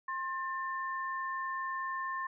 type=tone pair together; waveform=sine; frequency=1063.2 / 1788 Hz; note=C6 / A6; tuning=+27 / +27 cents; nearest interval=major sixth; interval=900 cents; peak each=-35 / -39 dBFS; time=0.08-2.27 s; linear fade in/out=5 ms; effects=none